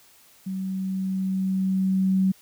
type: tone with level ramp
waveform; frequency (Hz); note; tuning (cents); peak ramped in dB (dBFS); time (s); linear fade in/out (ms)
sine; 189.8; F#3; +44; -27 to -17; 0.46-2.32; 10
effects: white hiss -55 dBFS RMS until 2.41 s